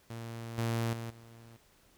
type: tone with level steps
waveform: sawtooth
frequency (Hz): 115.4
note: A#2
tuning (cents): -17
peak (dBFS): -36 / -26 / -34 / -48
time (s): 0.1-1.57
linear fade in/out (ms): 5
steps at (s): 0.58 / 0.93 / 1.1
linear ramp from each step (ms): 2
effects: pink hiss -65 dBFS RMS until 1.97 s